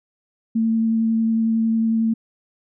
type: tone with vibrato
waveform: sine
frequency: 225 Hz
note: A3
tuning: 39 cents sharp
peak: -16 dBFS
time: 0.55-2.14 s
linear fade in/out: 10 ms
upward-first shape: sine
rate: 11 Hz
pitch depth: 11 cents each way
effects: none